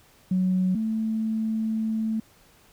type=tone pair in turn; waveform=sine; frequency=185 / 220.6 Hz; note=F#3 / A3; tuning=0 / +5 cents; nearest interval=minor third; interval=305 cents; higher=second; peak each=-19 / -23 dBFS; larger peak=first; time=0.31-0.75 / 0.75-2.2 s; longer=second; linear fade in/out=5 ms; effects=tanh soft clip ceiling -15 dBFS + pink hiss -57 dBFS RMS until 2.72 s